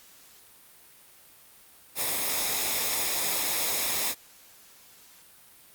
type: noise with comb filter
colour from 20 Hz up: white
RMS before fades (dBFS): -28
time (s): 1.95-4.15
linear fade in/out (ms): 50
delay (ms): 0.67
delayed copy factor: -0.5
effects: white hiss -54 dBFS RMS until 5.74 s + Opus 48 kbps